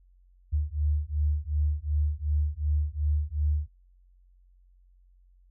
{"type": "beating tone pair", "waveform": "sine", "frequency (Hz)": [73.42, 76.12], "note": ["D2", "D#2"], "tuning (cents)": [0, -37], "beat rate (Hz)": 2.7, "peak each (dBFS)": -27, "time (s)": [0.52, 3.68], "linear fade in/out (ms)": 20, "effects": ["added 45 Hz sine -56 dBFS peak until 5.5 s"]}